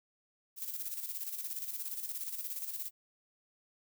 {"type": "noise with tremolo", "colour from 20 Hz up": "violet", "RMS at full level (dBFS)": -38, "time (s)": [0.56, 2.91], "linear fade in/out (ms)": 50, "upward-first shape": "square", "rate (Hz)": 17, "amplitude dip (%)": 55, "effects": []}